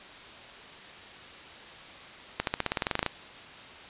accelerating click train, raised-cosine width 0.3 ms, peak -10 dBFS, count 14, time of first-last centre 2.4-3.063 s, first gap 72 ms, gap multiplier 0.94, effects white hiss -46 dBFS RMS until 3.89 s + resampled to 8000 Hz

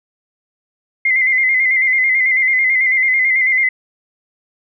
sine tone with vibrato, 2073 Hz, C7, 17 cents flat, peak -11 dBFS, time 1.05-3.69 s, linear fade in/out 5 ms, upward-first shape square, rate 9.1 Hz, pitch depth 41 cents each way, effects none

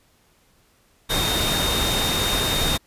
sine tone in noise, 3686 Hz, A#7, 20 cents flat, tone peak -24 dBFS, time 1.09-2.78 s, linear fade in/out 20 ms, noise pink, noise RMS -23 dBFS, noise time 1.09-2.78 s, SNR -4 dB, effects pink hiss -60 dBFS RMS until 2.86 s + resampled to 32000 Hz

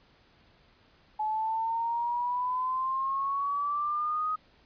sine exponential sweep, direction up, 854 to 1259 Hz, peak -27 dBFS, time 1.19-4.36 s, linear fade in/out 10 ms, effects pink hiss -62 dBFS RMS until 4.65 s + resampled to 11025 Hz

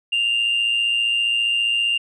sine tone with amplitude modulation, 2794 Hz, F7, in tune, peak -13 dBFS, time 0.12-1.98 s, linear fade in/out 10 ms, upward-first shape sine, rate 115 Hz, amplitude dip 55%, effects tanh soft clip ceiling -14 dBFS

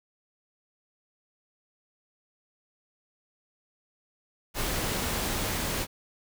pink noise, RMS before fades -30 dBFS, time 4.54-5.87 s, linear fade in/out 50 ms, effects none

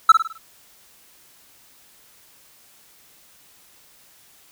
triangle tone with echo, 1318.5 Hz, E6, in tune, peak -3 dBFS, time 0.09-0.12 s, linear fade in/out 5 ms, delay 52 ms, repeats 5, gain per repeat -7 dB, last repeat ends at 0.38 s, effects white hiss -53 dBFS RMS until 4.51 s

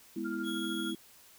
sine chord, E major, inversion first, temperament equal, 207.7 / 246.9 / 329.6 Hz, G#3 / B3 / E4, 0 / 0 / 0 cents, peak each -39 / -39 / -36 dBFS, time 0.16-0.95 s, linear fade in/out 5 ms
sine tone with tremolo, 1400 Hz, F6, 4 cents sharp, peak -38 dBFS, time 0.24-0.92 s, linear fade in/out 20 ms, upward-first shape sine, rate 13 Hz, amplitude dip 55%
45% pulse tone, 3330 Hz, G#7, 4 cents sharp, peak -39 dBFS, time 0.43-0.96 s, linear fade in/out 50 ms
effects white hiss -58 dBFS RMS until 1.38 s

